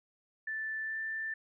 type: tone with pitch glide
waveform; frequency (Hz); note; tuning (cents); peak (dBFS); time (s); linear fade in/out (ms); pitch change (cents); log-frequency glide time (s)
sine; 1760 to 1774.3; A6 to A6; 0 to +14; -34; 0.47-1.34; 5; +14; 0.82-0.99
effects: none